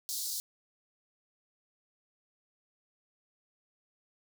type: high-pass noise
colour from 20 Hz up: pink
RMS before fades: -36 dBFS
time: 0.09-0.4 s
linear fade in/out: 0 ms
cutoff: 4100 Hz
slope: 48 dB/octave
effects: none